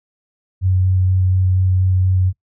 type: tone with vibrato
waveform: sine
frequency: 92.9 Hz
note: F#2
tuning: 7 cents sharp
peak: -12 dBFS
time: 0.61-2.33 s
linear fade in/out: 50 ms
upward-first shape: square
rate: 4.2 Hz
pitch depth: 8 cents each way
effects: noise-tail reverb RT60 0.1 s tail -20 dB re dry